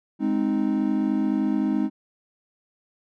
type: chord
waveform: triangle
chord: Ab major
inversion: none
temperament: equal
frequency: 207.7 / 261.6 / 311.1 Hz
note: Ab3 / C4 / Eb4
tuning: 0 / 0 / 0 cents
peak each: -23 dBFS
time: 0.19-1.9 s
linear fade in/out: 50 ms
effects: none